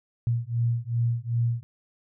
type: beating tone pair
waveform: sine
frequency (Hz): 116.54 / 119.14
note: A#2 / A#2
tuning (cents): 0 / +38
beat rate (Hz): 2.6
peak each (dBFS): -26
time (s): 0.27-1.63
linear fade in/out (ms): 0
effects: none